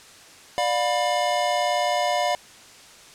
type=chord; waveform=square; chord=B diminished; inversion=first; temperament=just; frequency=592.7 / 711.2 / 987.8 Hz; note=D5 / F5 / B5; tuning=+16 / +31 / 0 cents; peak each=-26 / -24 / -29 dBFS; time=0.58-2.35 s; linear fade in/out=0 ms; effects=white hiss -47 dBFS RMS until 3.14 s + low-pass 8000 Hz 12 dB/octave